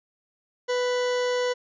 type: tone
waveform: 40% pulse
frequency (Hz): 495.1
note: B4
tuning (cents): +4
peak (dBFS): -22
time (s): 0.68-1.54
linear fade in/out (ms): 20
effects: resampled to 16000 Hz